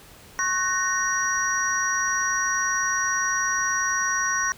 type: tone cluster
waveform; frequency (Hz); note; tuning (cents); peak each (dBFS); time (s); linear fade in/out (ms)
sine; 1092 / 1500 / 1850 / 5760; C#6 / F#6 / A#6 / F#8; -26 / +23 / -14 / -47; -27; 0.39-4.52; 0
effects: pink hiss -48 dBFS RMS until 4.57 s